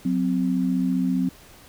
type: tone pair together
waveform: sine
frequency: 183.57 / 258.7 Hz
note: F#3 / C4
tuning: -13 / -19 cents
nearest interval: tritone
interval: 594 cents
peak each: -23 / -22 dBFS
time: 0.05-1.29 s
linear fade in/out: 5 ms
effects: pink hiss -49 dBFS RMS until 1.68 s